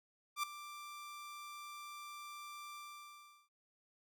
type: tone with ADSR envelope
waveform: sawtooth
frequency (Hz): 1179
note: D6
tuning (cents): +6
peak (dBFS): -29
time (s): 0.36-3.49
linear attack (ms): 73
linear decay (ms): 4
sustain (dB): -15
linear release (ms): 730
effects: none